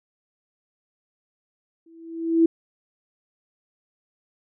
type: tone with exponential growth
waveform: sine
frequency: 329.6 Hz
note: E4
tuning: in tune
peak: -11 dBFS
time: 1.86-2.46 s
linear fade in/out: 5 ms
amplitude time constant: 130 ms
effects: none